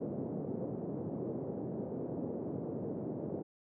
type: band-pass noise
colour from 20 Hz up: white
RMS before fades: -39 dBFS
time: 0-3.43 s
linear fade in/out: 20 ms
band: 120 to 480 Hz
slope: 24 dB/octave
effects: none